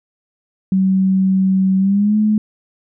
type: tone with pitch glide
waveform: sine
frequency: 190 to 213.3 Hz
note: F#3 to G#3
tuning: +46 to +46 cents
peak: -11 dBFS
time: 0.72-2.38 s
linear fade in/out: 2 ms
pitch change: +200 cents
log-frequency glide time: 1.78-2.16 s
effects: none